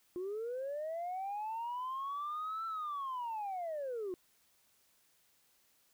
sine linear two-way sweep, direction up then down, 349.2 to 1343 to 349.2 Hz, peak -35 dBFS, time 0.16-4.14 s, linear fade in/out 0 ms, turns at 2.66 s, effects tanh soft clip ceiling -34 dBFS + white hiss -71 dBFS RMS until 5.93 s

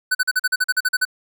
square tone bursts, 1500 Hz, F#6, 23 cents sharp, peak -16 dBFS, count 12, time 0.11-1.052 s, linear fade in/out 10 ms, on 40 ms, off 42 ms, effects none

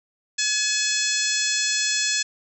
harmonic tone with a mistuned harmonic, 851 Hz, G#5, 42 cents sharp, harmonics 2 / 3 / 4 / 5 / 6 / 7 / 8 / 9, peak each -29 / -29 / -29 / -29 / -29 / -29 / -29 / -29 dBFS, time 0.38-2.23 s, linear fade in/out 10 ms, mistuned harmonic 6, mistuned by +28 cents, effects none

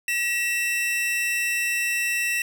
45% pulse tone pair together, 1921 / 2680 Hz, B6 / E7, -48 / +28 cents, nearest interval tritone, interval 576 cents, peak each -27 / -24 dBFS, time 0.08-2.42 s, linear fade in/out 2 ms, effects none

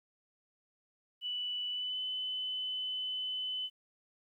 sine tone with pitch glide, 2966 to 3020 Hz, F#7 to F#7, +4 to +35 cents, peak -34 dBFS, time 1.21-3.7 s, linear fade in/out 50 ms, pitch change +31 cents, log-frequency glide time 1.7-1.99 s, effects 12-bit

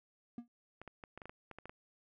triangle tone with exponential decay, 238 Hz, A#3, 36 cents sharp, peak -36 dBFS, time 0.38-0.48 s, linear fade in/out 2 ms, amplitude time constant 21 ms
clicks, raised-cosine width 0.5 ms, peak -33 dBFS, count 11, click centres 0.816 / 0.877 / 1.038 / 1.176 / 1.218 / 1.256 / 1.295 / 1.513 / 1.586 / 1.656 / 1.695 s
effects none

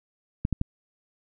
clicks, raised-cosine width 5 ms, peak -12 dBFS, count 3, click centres 0.451 / 0.527 / 0.614 s, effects none

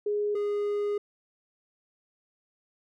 sine / triangle tone pair in turn, 415 / 411.7 Hz, G#4 / G#4, -1 / -15 cents, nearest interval unison, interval 14 cents, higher first, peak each -25 / -24 dBFS, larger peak second, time 0.06-0.35 / 0.35-0.98 s, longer second, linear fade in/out 5 ms, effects none

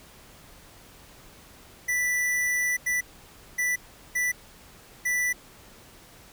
square tone bursts at uneven times, 1975.5 Hz, B6, in tune, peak -24 dBFS, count 5, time 1.88-2.77 / 2.86-3.01 / 3.58-3.76 / 4.15-4.32 / 5.05-5.33 s, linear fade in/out 10 ms, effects pink hiss -51 dBFS RMS until 6.32 s

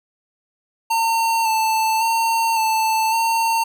square tone with vibrato, 897 Hz, A5, 33 cents sharp, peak -17 dBFS, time 0.9-3.64 s, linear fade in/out 10 ms, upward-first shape square, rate 0.9 Hz, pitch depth 24 cents each way, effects none

